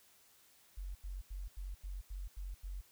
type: tone bursts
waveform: sine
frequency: 46.25 Hz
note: F#1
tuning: in tune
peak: -40 dBFS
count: 8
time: 0.77-2.812 s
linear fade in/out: 10 ms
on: 180 ms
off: 86 ms
effects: white hiss -66 dBFS RMS until 2.91 s